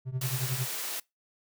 triangle tone with tremolo, 129.1 Hz, C3, 23 cents flat, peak -24 dBFS, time 0.05-0.68 s, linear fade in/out 50 ms, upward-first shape triangle, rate 11 Hz, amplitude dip 95%
white high-pass noise, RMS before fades -35 dBFS, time 0.21-1 s, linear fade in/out 5 ms, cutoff 360 Hz, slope 12 dB/octave
effects noise-tail reverb RT60 0.2 s tail -24 dB re dry

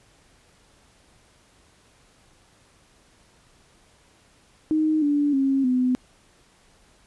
sine tone with pitch steps, 311.1 / 290.3 / 270.8 / 252.7 Hz, D#4 / D4 / C#4 / B3, 0 / -20 / -40 / +40 cents, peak -18 dBFS, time 4.71-5.95 s, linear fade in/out 0 ms, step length 310 ms, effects pink hiss -58 dBFS RMS until 7.06 s + resampled to 24000 Hz

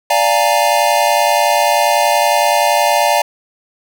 square chord, Bb dominant seventh, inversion first, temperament equal with one note detuned, 587.3 / 698.5 / 830.6 / 921.1 Hz, D5 / F5 / Ab5 / Bb5, 0 / 0 / 0 / -21 cents, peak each -17 dBFS, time 0.1-3.22 s, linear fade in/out 5 ms, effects none

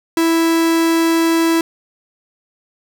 45% pulse tone, 329.6 Hz, E4, in tune, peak -12 dBFS, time 0.17-1.61 s, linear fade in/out 2 ms, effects none

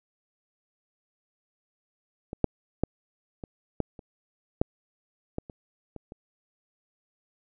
clicks, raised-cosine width 2 ms, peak -21 / -7 / -10 / -24 / -12 / -30 / -8 / -17 / -28 / -26 / -28 dBFS, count 11, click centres 2.331 / 2.443 / 2.836 / 3.438 / 3.803 / 3.992 / 4.615 / 5.384 / 5.498 / 5.963 / 6.121 s, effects none

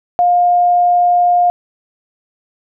sine tone, 708 Hz, F5, 23 cents sharp, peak -8 dBFS, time 0.19-1.5 s, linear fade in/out 0 ms, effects none

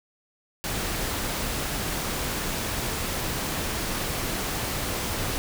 pink noise, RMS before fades -29 dBFS, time 0.64-5.38 s, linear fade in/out 0 ms, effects none

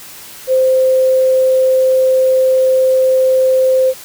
sine tone, 520 Hz, C5, 11 cents flat, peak -8 dBFS, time 0.47-3.94 s, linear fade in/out 50 ms, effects white hiss -34 dBFS RMS until 4.04 s

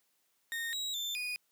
35% pulse tone with pitch steps, 1845 / 3847 / 3553 / 2469 Hz, A#6 / B7 / A7 / D#7, -18 / -46 / +16 / -14 cents, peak -33 dBFS, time 0.52-1.36 s, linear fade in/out 0 ms, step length 210 ms, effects white hiss -75 dBFS RMS until 1.51 s + high-pass 150 Hz 12 dB/octave

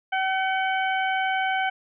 harmonic tone with a mistuned harmonic, 762 Hz, G5, 49 cents flat, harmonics 1 / 2 / 3 / 4, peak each -24 / -27 / -31 / -35 dBFS, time 0.12-1.7 s, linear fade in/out 10 ms, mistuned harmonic 3, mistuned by -23 cents, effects none

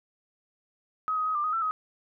sine tone with pitch steps, 1268 / 1255 / 1264 / 1189 / 1252 / 1337 / 1263 Hz, D#6 / D#6 / D#6 / D6 / D#6 / E6 / D#6, +32 / +15 / +27 / +21 / +10 / +24 / +26 cents, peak -25 dBFS, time 1.08-1.71 s, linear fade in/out 0 ms, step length 90 ms, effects none

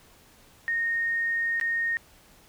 sine tone with dropouts, 1850 Hz, A#6, 14 cents flat, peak -24 dBFS, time 0.68-1.97 s, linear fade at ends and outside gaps 0 ms, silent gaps 1.599-1.612 s, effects pink hiss -56 dBFS RMS until 2.48 s

